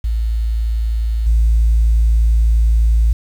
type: tone with level steps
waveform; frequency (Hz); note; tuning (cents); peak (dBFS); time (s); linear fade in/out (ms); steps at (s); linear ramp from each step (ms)
sine; 55.8; A1; +25; -14 / -8; 0.04-3.13; 5; 1.26; 10
effects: tanh soft clip ceiling -6 dBFS + 7-bit